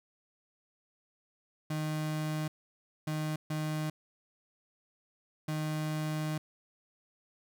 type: tone bursts at uneven times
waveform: 35% pulse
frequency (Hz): 154.5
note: D#3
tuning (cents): -12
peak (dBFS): -30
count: 4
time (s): 1.7-2.48 / 3.07-3.36 / 3.5-3.9 / 5.48-6.38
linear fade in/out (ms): 5
effects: none